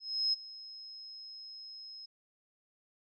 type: tone with ADSR envelope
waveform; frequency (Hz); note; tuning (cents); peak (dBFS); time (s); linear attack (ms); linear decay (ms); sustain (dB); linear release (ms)
sine; 5140; E8; -45; -26; 0-2.06; 330; 18; -19; 8
effects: none